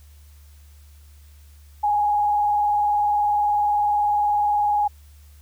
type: tone with vibrato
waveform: sine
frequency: 830.6 Hz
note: G#5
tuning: in tune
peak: -17 dBFS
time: 1.83-4.88 s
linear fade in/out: 10 ms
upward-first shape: square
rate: 20 Hz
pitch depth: 29 cents each way
effects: added 73 Hz sine -45 dBFS peak until 5.41 s + white hiss -58 dBFS RMS until 5.41 s